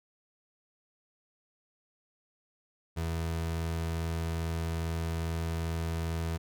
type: tone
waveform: 30% pulse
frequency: 82.41 Hz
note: E2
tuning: in tune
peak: -28 dBFS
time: 2.96-6.38 s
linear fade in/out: 20 ms
effects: none